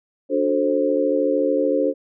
sine chord, D dominant seventh, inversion none, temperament just, 293.7 / 367.1 / 440.5 / 528.6 Hz, D4 / F#4 / A4 / C5, 0 / -14 / +2 / +18 cents, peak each -22 / -26 / -23 / -20 dBFS, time 0.29-1.94 s, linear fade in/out 50 ms, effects none

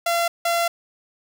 sawtooth tone bursts at uneven times, 683 Hz, F5, 39 cents flat, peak -15 dBFS, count 2, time 0.06-0.28 / 0.45-0.68 s, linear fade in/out 5 ms, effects none

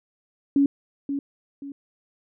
sine tone with echo, 280 Hz, C#4, 18 cents sharp, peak -15 dBFS, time 0.56-0.66 s, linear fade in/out 2 ms, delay 530 ms, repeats 2, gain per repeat -9 dB, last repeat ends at 1.72 s, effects none

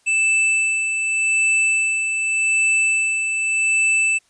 square tone with tremolo, 2640 Hz, E7, 2 cents sharp, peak -15 dBFS, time 0.06-4.19 s, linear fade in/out 20 ms, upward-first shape sine, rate 0.85 Hz, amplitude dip 45%, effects white hiss -60 dBFS RMS until 4.29 s + resampled to 22050 Hz

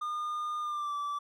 triangle tone with pitch glide, 1215 to 1160.1 Hz, D#6 to D6, -42 to -22 cents, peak -30 dBFS, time 0.01-1.19 s, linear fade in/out 10 ms, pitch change -80 cents, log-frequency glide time 0.61-0.95 s, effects none

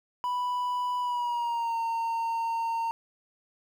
triangle tone with pitch glide, 987.8 to 916.3 Hz, B5 to A#5, 0 to -30 cents, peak -25 dBFS, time 0.24-2.91 s, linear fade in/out 0 ms, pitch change -130 cents, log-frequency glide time 1-1.77 s, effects 10-bit

